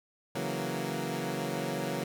15% pulse chord, F# dominant seventh, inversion second, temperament equal, 138.59 / 164.81 / 185 / 233.1 Hz, C#3 / E3 / F#3 / A#3, 0 / 0 / 0 / 0 cents, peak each -31 dBFS, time 0.35-2.04 s, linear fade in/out 5 ms, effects none

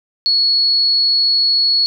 sine tone, 4367 Hz, C#8, 27 cents flat, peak -11 dBFS, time 0.26-1.86 s, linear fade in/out 0 ms, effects none

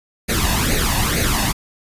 pink noise with flanger, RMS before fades -18 dBFS, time 0.28-1.53 s, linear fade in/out 20 ms, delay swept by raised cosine 0.46 to 1.13 ms, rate 2.2 Hz, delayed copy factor +0.7, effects resampled to 32000 Hz

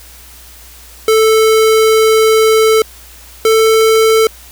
square tone pair in turn, 440 / 443.1 Hz, A4 / A4, 0 / +12 cents, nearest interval unison, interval 12 cents, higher second, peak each -7 dBFS, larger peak neither, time 1.08-2.82 / 3.45-4.27 s, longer first, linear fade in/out 2 ms, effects added 60 Hz sine -39 dBFS peak until 4.51 s + white hiss -38 dBFS RMS until 4.51 s

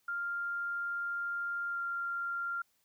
sine tone with pitch glide, 1396.9 to 1388.1 Hz, F6 to F6, 0 to -11 cents, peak -33 dBFS, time 0.08-2.62 s, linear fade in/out 5 ms, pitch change -11 cents, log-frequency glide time 1.7-1.78 s, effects white hiss -74 dBFS RMS until 2.84 s

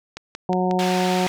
click train, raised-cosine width 0.2 ms, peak -15 dBFS, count 4, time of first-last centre 0.17-0.712 s, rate 5.54 Hz
harmonic tone, 183 Hz, F#3, 19 cents flat, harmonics 1 / 2 / 3 / 4 / 5, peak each -22 / -24 / -28 / -24 / -29 dBFS, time 0.49-1.27 s, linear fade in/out 2 ms
white band-pass noise, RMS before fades -30 dBFS, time 0.79-1.28 s, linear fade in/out 0 ms, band 1100 to 3600 Hz, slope 12 dB/octave
effects none

